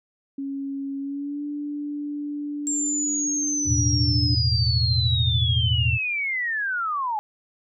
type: tone with pitch glide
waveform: sine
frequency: 275.7 to 292.1 Hz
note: C#4 to D4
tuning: -9 to -9 cents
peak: -27 dBFS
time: 0.38-4.35 s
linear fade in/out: 5 ms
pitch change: +100 cents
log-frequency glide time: 0.99-1.44 s
type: linear sweep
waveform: sine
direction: down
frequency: 7459 to 823 Hz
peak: -23 dBFS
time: 2.67-7.19 s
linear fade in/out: 0 ms
type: chord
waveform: sine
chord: E suspended fourth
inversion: none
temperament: equal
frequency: 82.41 / 110 / 123.47 Hz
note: E2 / A2 / B2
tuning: 0 / 0 / 0 cents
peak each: -24 dBFS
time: 3.65-5.99 s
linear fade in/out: 50 ms
effects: none